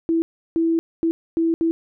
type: tone bursts at uneven times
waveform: sine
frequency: 329.6 Hz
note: E4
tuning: in tune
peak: -16 dBFS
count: 5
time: 0.09-0.22 / 0.56-0.79 / 1.03-1.11 / 1.37-1.54 / 1.61-1.71 s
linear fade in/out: 0 ms
effects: none